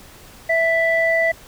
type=tone pair together; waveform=sine; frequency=659.3 / 1979.4 Hz; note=E5 / B6; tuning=0 / +3 cents; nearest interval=octave + perfect fifth; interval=1903 cents; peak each=-17 dBFS; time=0.49-1.32 s; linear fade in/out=10 ms; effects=tanh soft clip ceiling -7 dBFS + pink hiss -44 dBFS RMS until 1.47 s